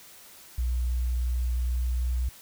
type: tone with pitch glide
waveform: sine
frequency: 61.1 to 61.92 Hz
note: B1 to B1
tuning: -18 to +5 cents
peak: -24 dBFS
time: 0.58-2.29 s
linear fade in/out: 5 ms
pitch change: +23 cents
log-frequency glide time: 1.53-2.15 s
effects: white hiss -50 dBFS RMS until 2.41 s